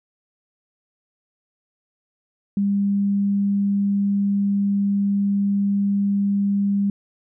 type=tone; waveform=sine; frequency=200.2 Hz; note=G3; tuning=37 cents sharp; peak=-17 dBFS; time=2.57-6.9 s; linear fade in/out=2 ms; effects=none